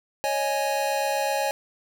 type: chord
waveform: square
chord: C# suspended second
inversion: none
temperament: equal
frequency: 554.4 / 622.3 / 830.6 Hz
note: C#5 / D#5 / G#5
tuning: 0 / 0 / 0 cents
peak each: -28 / -31 / -27 dBFS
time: 0.24-1.51 s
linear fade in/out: 0 ms
effects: none